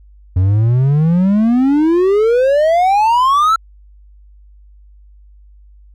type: exponential sweep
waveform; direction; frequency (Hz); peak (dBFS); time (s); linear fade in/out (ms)
triangle; up; 89.1 to 1356; -7; 0.36-3.56; 5
effects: added 50 Hz sine -40 dBFS peak until 5.94 s